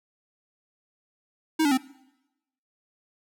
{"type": "tone with pitch steps", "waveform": "square", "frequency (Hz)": [316.8, 287.2, 260.3], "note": ["D#4", "D4", "C4"], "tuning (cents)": [31, -39, -9], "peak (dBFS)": -20, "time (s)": [1.59, 1.776], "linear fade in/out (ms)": 10, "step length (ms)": 62, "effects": ["noise-tail reverb RT60 0.9 s tail -21 dB re dry"]}